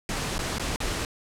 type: noise with dropouts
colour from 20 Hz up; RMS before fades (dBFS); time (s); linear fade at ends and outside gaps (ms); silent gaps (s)
pink; -29; 0.09-1.05; 1; 0.381-0.391 / 0.584-0.596 / 0.761-0.803
effects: low-pass 9000 Hz 12 dB/octave